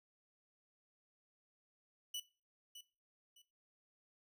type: tone with echo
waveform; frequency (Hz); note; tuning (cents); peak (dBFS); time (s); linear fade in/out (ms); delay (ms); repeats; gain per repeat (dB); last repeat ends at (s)
sawtooth; 2963; F#7; +2; -37; 2.14-2.2; 5; 610; 2; -11; 3.42
effects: noise-tail reverb RT60 0.3 s tail -17 dB re dry